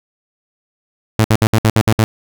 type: tone bursts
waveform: sawtooth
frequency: 110 Hz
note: A2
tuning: in tune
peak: -5 dBFS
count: 8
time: 1.19-2.04 s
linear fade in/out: 0 ms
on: 52 ms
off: 62 ms
effects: none